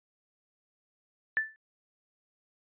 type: tone with exponential decay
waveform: sine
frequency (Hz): 1760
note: A6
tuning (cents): 0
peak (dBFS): -21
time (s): 1.37-1.56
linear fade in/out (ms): 0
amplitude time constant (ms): 41
effects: resampled to 8000 Hz